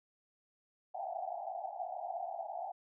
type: band-pass noise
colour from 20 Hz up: white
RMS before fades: -41 dBFS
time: 0.94-2.72 s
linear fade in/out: 10 ms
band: 660 to 800 Hz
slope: 96 dB/octave
effects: none